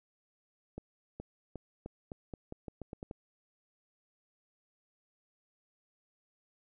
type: accelerating click train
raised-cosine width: 2 ms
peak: -28 dBFS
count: 12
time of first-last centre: 0.78-3.111 s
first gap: 420 ms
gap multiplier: 0.85
effects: none